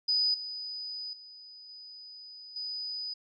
sine tone with level steps, 4978 Hz, D#8, in tune, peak -24 / -36 / -47 / -45 / -34 dBFS, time 0.08-3.14 s, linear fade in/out 10 ms, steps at 0.34 / 1.13 / 1.69 / 2.56 s, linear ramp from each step 2 ms, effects none

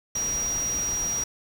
sine tone in noise, 5740 Hz, F8, 47 cents sharp, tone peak -25 dBFS, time 0.15-1.24 s, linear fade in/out 5 ms, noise pink, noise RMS -36 dBFS, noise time 0.15-1.24 s, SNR +8 dB, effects none

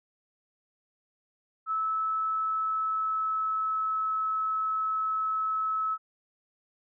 sine tone with pitch glide, 1304 to 1296.5 Hz, E6 to E6, -19 to -29 cents, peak -26 dBFS, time 1.66-5.98 s, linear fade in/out 50 ms, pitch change -10 cents, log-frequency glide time 2.26-4.13 s, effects none

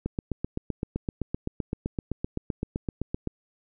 click train, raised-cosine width 3 ms, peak -15 dBFS, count 26, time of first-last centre 0.06-3.273 s, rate 7.78 Hz, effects none

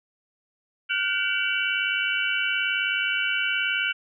sine tone cluster, 1430 / 1529 / 2288 / 2728 / 2980 Hz, F6 / G6 / D7 / F7 / F#7, +41 / -44 / -46 / -41 / +12 cents, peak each -29 dBFS, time 0.89-3.93 s, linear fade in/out 20 ms, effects none

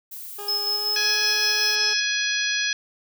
violet noise, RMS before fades -37 dBFS, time 0.11-1.76 s, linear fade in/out 10 ms
20% pulse tone with pitch glide, 410.6 to 424.3 Hz, G#4 to G#4, -20 to +37 cents, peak -29 dBFS, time 0.38-1.94 s, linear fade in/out 10 ms, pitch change +57 cents, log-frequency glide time 0.66-1.13 s
sine tone with tremolo, 5190 Hz, E8, 28 cents flat, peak -21 dBFS, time 0.48-2 s, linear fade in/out 5 ms, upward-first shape square, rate 5.3 Hz, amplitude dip 35%
harmonic tone, 835 Hz, G#5, 9 cents sharp, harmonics 2 / 3 / 4 / 5 / 6 / 7, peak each -26 / -28 / -29 / -30 / -31 / -31 dBFS, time 0.96-2.73 s, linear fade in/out 2 ms
effects none

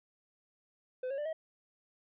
triangle tone with pitch steps, 509 / 548.7 / 591.5 / 637.6 Hz, C5 / C#5 / D5 / D#5, -48 / -18 / +12 / +42 cents, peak -32 dBFS, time 1.03-1.33 s, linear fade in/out 5 ms, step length 75 ms, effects resampled to 8000 Hz

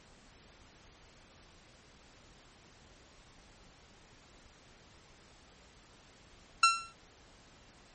sawtooth tone with exponential decay, 1353 Hz, E6, 45 cents sharp, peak -14 dBFS, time 6.63-6.93 s, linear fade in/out 5 ms, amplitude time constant 64 ms, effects pink hiss -59 dBFS RMS until 7.94 s + MP3 32 kbps

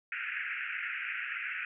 pink band-pass noise, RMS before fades -37 dBFS, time 0.12-1.65 s, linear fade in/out 2 ms, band 1400 to 2700 Hz, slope 96 dB/octave, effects none

